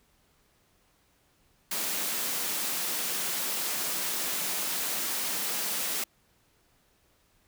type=high-pass noise; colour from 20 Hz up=white; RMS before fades=-31 dBFS; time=1.71-6.04 s; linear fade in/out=5 ms; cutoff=150 Hz; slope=96 dB/octave; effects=pink hiss -67 dBFS RMS until 7.47 s